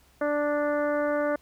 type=harmonic tone; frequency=293.7 Hz; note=D4; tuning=in tune; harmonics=1 / 2 / 3 / 4 / 5 / 6 / 7; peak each=-30 / -25 / -38 / -35 / -35 / -40 / -46 dBFS; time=0.21-1.36 s; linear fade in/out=5 ms; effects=added 65 Hz sine -61 dBFS peak until 1.41 s + pink hiss -61 dBFS RMS until 1.41 s